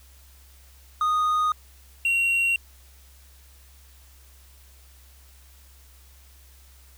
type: tone pair in turn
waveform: triangle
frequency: 1238 / 2746 Hz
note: D#6 / F7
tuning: -9 / -30 cents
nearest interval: octave + major second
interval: 1379 cents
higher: second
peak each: -18 dBFS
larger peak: neither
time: 1.01-1.52 / 2.05-2.56 s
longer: neither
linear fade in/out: 2 ms
effects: added 66 Hz sine -50 dBFS peak until 6.97 s + white hiss -56 dBFS RMS until 6.97 s